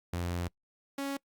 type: tone pair in turn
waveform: sawtooth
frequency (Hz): 87.31 / 277.2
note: F2 / C#4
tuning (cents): 0 / 0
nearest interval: octave + minor sixth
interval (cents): 2000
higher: second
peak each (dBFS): -28 / -29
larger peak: first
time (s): 0.13-0.48 / 0.98-1.17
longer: first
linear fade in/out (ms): 5
effects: noise-tail reverb RT60 0.1 s tail -24 dB re dry + Opus 48 kbps